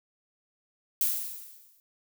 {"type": "noise with exponential decay", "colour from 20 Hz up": "violet", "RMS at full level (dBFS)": -24, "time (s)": [1.01, 1.8], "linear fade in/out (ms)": 1, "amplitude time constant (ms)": 170, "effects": []}